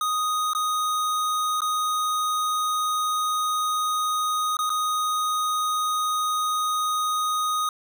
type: tone with dropouts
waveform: square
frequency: 1244.5 Hz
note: D#6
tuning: in tune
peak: -23 dBFS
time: 0.01-7.69 s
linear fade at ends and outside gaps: 2 ms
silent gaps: 0.534-0.549 / 1.606-1.618 / 4.569-4.589 / 4.695-4.701 s
effects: none